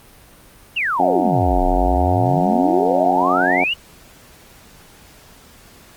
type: exponential two-way sweep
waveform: sine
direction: down then up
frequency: 2960 to 32.7 to 2960 Hz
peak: -17 dBFS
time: 0.76-3.74 s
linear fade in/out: 10 ms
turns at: 1.64 s
type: harmonic tone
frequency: 90.7 Hz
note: F#2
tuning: 34 cents flat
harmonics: 2 / 3 / 4 / 5 / 6 / 7 / 8 / 9 / 10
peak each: -29 / -22 / -25 / -31 / -29 / -23 / -19 / -26 / -29 dBFS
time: 0.99-3.64 s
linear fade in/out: 5 ms
effects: pink hiss -46 dBFS RMS until 5.96 s + Opus 32 kbps